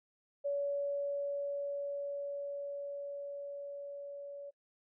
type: tone with level ramp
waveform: sine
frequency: 567 Hz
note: C#5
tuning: 39 cents sharp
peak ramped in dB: -31 to -43 dBFS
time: 0.44-4.51 s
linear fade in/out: 20 ms
effects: noise-tail reverb RT60 0.1 s tail -23 dB re dry